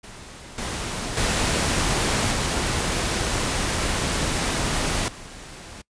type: noise with level steps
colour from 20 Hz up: pink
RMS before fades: -41 / -29 / -22 / -24 / -40 dBFS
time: 0.03-5.82 s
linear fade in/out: 10 ms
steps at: 0.58 / 1.17 / 2.32 / 5.08 s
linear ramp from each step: 2 ms
effects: noise-tail reverb RT60 0.1 s tail -23 dB re dry + resampled to 22050 Hz